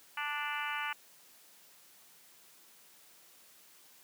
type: harmonic tone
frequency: 293.7 Hz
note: D4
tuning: in tune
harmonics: 3 / 4 / 5 / 6 / 7 / 8 / 9 / 10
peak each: -41 / -41 / -40 / -43 / -44 / -43 / -44 / -45 dBFS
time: 0.17-0.93 s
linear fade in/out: 5 ms
effects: white hiss -60 dBFS RMS until 4.03 s + high-pass 150 Hz 12 dB/octave